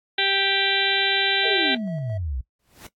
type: harmonic tone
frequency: 392.4 Hz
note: G4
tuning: 2 cents sharp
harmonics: 1 / 2 / 4 / 5 / 6 / 7 / 8 / 9 / 10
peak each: -30 / -29 / -26 / -29 / -28 / -31 / -26 / -27 / -26 dBFS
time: 0.18-1.75 s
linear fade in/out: 5 ms
type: tone with tremolo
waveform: triangle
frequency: 648 Hz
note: E5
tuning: 30 cents flat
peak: -31 dBFS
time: 1.43-2.18 s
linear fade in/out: 10 ms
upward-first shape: square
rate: 4.5 Hz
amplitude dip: 45%
type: exponential sweep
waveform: sine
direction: down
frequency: 476 to 58.27 Hz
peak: -25 dBFS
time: 1.45-2.41 s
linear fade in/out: 5 ms
type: noise with exponential growth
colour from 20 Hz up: pink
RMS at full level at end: -37 dBFS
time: 2.59-2.87 s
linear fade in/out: 5 ms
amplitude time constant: 60 ms
effects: noise-tail reverb RT60 0.1 s tail -18 dB re dry + AAC 64 kbps